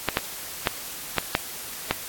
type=clicks; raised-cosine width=0.3 ms; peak=-4 dBFS; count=6; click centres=0.087 / 0.171 / 0.672 / 1.183 / 1.351 / 1.91 s; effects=white hiss -36 dBFS RMS until 2.08 s + AAC 64 kbps